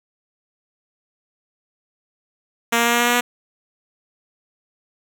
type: tone with pitch steps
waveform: 5% pulse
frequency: 233.1 / 234.7 / 236.4 / 238 / 239.7 / 241.3 / 243 Hz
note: A#3 / A#3 / A#3 / A#3 / A#3 / B3 / B3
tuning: 0 / +12 / +24 / +36 / +48 / -40 / -28 cents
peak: -4 dBFS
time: 2.72-3.21 s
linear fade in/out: 10 ms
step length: 70 ms
effects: none